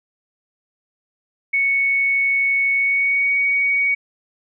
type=tone with pitch glide; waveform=sine; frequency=2217 to 2244 Hz; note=C#7 to C#7; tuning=0 to +21 cents; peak=-15 dBFS; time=1.53-3.95 s; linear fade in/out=10 ms; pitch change=+21 cents; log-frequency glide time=2.74-3.33 s; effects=none